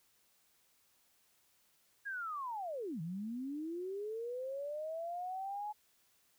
sine linear two-way sweep, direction down then up, 1661.2 to 154.4 to 850 Hz, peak -38 dBFS, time 2.05-5.73 s, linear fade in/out 20 ms, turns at 3.01 s, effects white hiss -72 dBFS RMS until 6.38 s

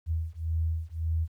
sine beating tone pair, 80.3 / 82.1 Hz, E2 / E2, -45 / -6 cents, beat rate 1.8 Hz, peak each -30 dBFS, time 0.06-1.28 s, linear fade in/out 50 ms, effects 11-bit

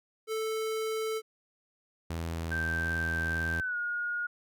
square tone, 440 Hz, A4, in tune, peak -31 dBFS, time 0.27-1.22 s, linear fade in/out 50 ms
sawtooth tone with vibrato, 82.4 Hz, E2, in tune, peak -29 dBFS, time 2.1-3.61 s, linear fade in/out 5 ms, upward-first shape sine, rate 1.5 Hz, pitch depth 11 cents each way
sine tone with pitch glide, 1565 to 1435.1 Hz, G6 to F6, -3 to +47 cents, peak -30 dBFS, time 2.51-4.27 s, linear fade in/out 10 ms, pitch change -150 cents, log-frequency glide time 3.57-3.77 s
effects none

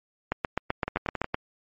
two click trains, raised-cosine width 0.5 ms, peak -14 / -10 dBFS, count 5 / 9, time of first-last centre 0.88-1.244 / 0.32-1.344 s, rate 11 / 7.81 Hz, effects MP3 32 kbps

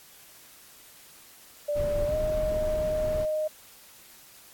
sine tone with pitch glide, 587.3 to 617.2 Hz, D5 to D#5, 0 to -14 cents, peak -25 dBFS, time 1.68-3.48 s, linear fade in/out 10 ms, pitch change +86 cents, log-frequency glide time 2.06-2.15 s
brown noise, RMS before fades -33 dBFS, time 1.75-3.26 s, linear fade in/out 20 ms
effects white hiss -52 dBFS RMS until 4.53 s + AAC 64 kbps

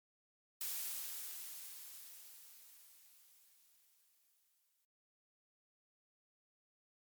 blue noise with exponential decay, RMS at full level -40 dBFS, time 0.61-4.85 s, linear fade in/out 1 ms, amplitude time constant 920 ms, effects MP3 96 kbps

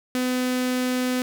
sawtooth tone with notch filter, 252.4 Hz, B3, 38 cents sharp, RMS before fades -24 dBFS, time 0.15-1.22 s, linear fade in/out 0 ms, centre 880 Hz, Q 1.7, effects none

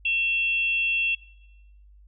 sine tone pair together, 2700 / 3325 Hz, E7 / G#7, +41 / +1 cents, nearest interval major third, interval 360 cents, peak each -22 / -33 dBFS, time 0.05-1.15 s, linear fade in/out 5 ms, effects noise-tail reverb RT60 1.0 s tail -20 dB re dry + added 50 Hz sine -49 dBFS peak until 2.07 s

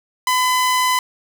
sawtooth tone, 1009 Hz, B5, 37 cents sharp, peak -11 dBFS, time 0.27-0.99 s, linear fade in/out 2 ms, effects none

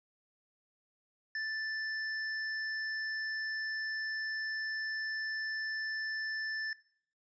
triangle tone with hard clipping, 1760 Hz, A6, in tune, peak -36 dBFS, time 1.35-6.73 s, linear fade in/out 2 ms, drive 15 dB, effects noise-tail reverb RT60 0.6 s tail -20 dB re dry + resampled to 16000 Hz

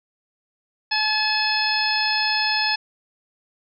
harmonic tone, 859 Hz, A5, 42 cents flat, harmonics 1 / 2 / 3 / 4 / 5 / 6, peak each -26 / -26 / -26 / -32 / -26 / -24 dBFS, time 0.91-2.76 s, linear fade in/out 10 ms, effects none

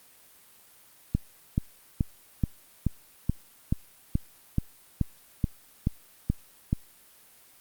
click train, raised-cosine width 5 ms, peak -11 dBFS, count 14, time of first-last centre 1.15-6.729 s, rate 2.33 Hz, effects white hiss -56 dBFS RMS until 7.6 s + Opus 32 kbps

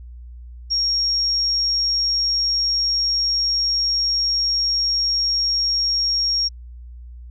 sine tone, 5570 Hz, F8, 5 cents flat, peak -17 dBFS, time 0.7-6.49 s, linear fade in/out 20 ms, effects added 60 Hz sine -35 dBFS peak until 7.3 s

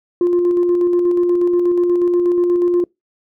sine tone with tremolo, 351.6 Hz, F4, 12 cents sharp, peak -9 dBFS, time 0.21-2.84 s, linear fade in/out 2 ms, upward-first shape square, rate 8.3 Hz, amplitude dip 30%, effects noise-tail reverb RT60 0.2 s tail -26 dB re dry + tanh soft clip ceiling -9 dBFS

